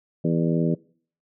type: harmonic tone with a mistuned harmonic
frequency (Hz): 82.41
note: E2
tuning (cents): 0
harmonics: 2 / 3 / 4 / 5 / 6 / 7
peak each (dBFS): -22 / -26 / -28 / -30 / -32 / -33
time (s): 0.24-0.75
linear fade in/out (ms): 10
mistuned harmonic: 7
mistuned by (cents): +56
effects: noise-tail reverb RT60 0.5 s tail -23 dB re dry